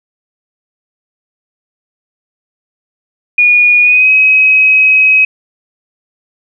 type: tone with pitch glide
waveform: sine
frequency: 2447 to 2541 Hz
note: D#7 to D#7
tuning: -29 to +36 cents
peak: -4 dBFS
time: 3.38-5.25 s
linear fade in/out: 5 ms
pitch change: +65 cents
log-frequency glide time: 3.82-4.1 s
effects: none